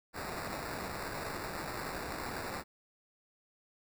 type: noise with sample-and-hold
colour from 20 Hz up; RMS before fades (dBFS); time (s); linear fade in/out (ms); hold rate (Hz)
white; -40; 0.13-2.64; 50; 3150
effects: none